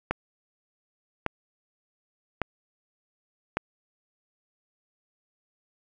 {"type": "click train", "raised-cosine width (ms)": 0.5, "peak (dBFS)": -10, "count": 4, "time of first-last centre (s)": [0.11, 3.57], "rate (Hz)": 0.867, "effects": []}